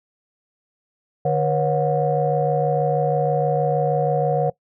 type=tone cluster; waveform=sine; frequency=148.7 / 481.7 / 548 / 726 Hz; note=D3 / B4 / C#5 / F#5; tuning=+22 / -43 / -20 / -33 cents; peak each=-22 dBFS; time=1.25-4.5 s; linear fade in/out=5 ms; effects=noise-tail reverb RT60 0.1 s tail -21 dB re dry + tanh soft clip ceiling -7 dBFS